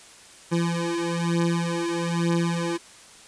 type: beating tone pair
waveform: 25% pulse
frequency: 169.2 / 170.3 Hz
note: E3 / F3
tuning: +45 / -43 cents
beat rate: 1.1 Hz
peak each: -22 dBFS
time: 0.51-2.78 s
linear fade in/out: 20 ms
effects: white hiss -48 dBFS RMS until 3.27 s + resampled to 22050 Hz